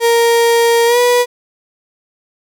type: tone with pitch glide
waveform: 35% pulse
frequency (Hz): 466.2 to 488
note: A#4 to B4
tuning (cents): 0 to -21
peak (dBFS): -7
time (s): 0-1.26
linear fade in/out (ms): 50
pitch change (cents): +79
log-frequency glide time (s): 0.86-0.98
effects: none